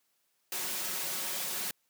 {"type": "noise with comb filter", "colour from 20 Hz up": "white", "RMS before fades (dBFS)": -35, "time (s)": [0.52, 1.71], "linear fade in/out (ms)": 2, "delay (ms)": 5.4, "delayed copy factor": 0.55, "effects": ["white hiss -75 dBFS RMS until 1.89 s", "high-pass 150 Hz 12 dB/octave"]}